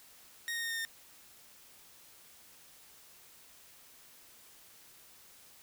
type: tone with pitch steps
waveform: sawtooth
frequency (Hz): 1864.7 / 1854 / 1843.3 / 1832.7 / 1822.1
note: A#6 / A#6 / A#6 / A#6 / A#6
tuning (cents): 0 / -10 / -20 / -30 / -40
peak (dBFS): -31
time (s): 0.48-0.85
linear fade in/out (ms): 0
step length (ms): 74
effects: white hiss -58 dBFS RMS until 5.62 s